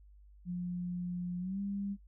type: tone with pitch glide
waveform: sine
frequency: 177.6 to 199.35 Hz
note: F3 to G3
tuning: +29 to +29 cents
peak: -34 dBFS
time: 0.45-1.97 s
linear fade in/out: 50 ms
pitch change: +200 cents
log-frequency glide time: 1.39-1.6 s
effects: noise-tail reverb RT60 0.1 s tail -20 dB re dry + added 50 Hz sine -55 dBFS peak until 2.07 s